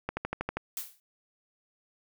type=click train; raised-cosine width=0.5 ms; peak=-16 dBFS; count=7; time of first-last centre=0.09-0.57 s; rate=12.5 Hz
type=noise with exponential decay; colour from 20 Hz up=blue; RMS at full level=-32 dBFS; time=0.77-1 s; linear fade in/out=1 ms; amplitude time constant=50 ms
effects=none